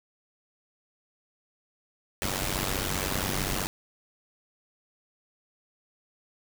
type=noise with amplitude modulation; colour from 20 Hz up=pink; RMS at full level=-26 dBFS; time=2.22-3.67 s; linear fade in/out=0 ms; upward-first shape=sine; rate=95.4 Hz; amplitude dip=85%; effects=none